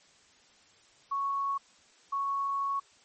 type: tone bursts at uneven times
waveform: sine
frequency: 1108.7 Hz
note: C#6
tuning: in tune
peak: -28 dBFS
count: 2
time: 1.11-1.58 / 2.12-2.8 s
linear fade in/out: 10 ms
effects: white hiss -61 dBFS RMS until 3.04 s + MP3 32 kbps